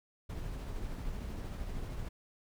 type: noise with tremolo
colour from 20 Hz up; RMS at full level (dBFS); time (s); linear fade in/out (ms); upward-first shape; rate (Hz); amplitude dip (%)
brown; -38; 0.29-2.09; 10; triangle; 13; 30
effects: none